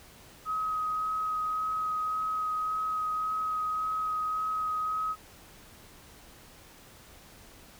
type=tone with vibrato; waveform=sine; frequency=1265 Hz; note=D#6; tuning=28 cents sharp; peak=-28 dBFS; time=0.45-5.16 s; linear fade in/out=50 ms; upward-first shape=sine; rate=1.8 Hz; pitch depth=10 cents each way; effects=pink hiss -53 dBFS RMS until 7.79 s